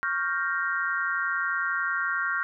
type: chord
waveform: sine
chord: G half-diminished seventh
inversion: second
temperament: equal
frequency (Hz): 1108.7 / 1396.9 / 1568 / 1864.7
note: Db6 / F6 / G6 / Bb6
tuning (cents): 0 / 0 / 0 / 0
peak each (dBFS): -33 / -28 / -30 / -33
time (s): 0.03-2.43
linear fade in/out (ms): 0
effects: none